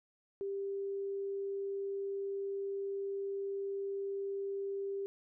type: tone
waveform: sine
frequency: 395.1 Hz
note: G4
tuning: 14 cents sharp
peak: -35 dBFS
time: 0.41-5.06 s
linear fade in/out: 0 ms
effects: none